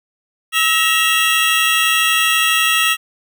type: tone cluster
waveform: square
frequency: 1297 / 1901 / 2666 / 2798 / 3286 Hz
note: E6 / A#6 / E7 / F7 / G#7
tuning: -28 / +33 / +19 / +3 / -19 cents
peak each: -20 dBFS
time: 0.52-2.97 s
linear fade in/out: 50 ms
effects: none